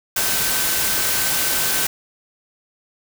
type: tone in noise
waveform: sine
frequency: 1536 Hz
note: G6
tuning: 36 cents flat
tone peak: -31 dBFS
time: 0.16-1.87 s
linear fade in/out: 5 ms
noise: white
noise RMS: -20 dBFS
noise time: 0.16-1.87 s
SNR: -14 dB
effects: none